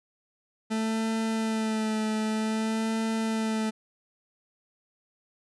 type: tone with vibrato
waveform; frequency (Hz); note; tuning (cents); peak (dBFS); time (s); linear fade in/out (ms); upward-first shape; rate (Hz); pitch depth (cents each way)
40% pulse; 220; A3; 0; -25; 0.7-3.71; 20; sine; 0.53; 24
effects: resampled to 24000 Hz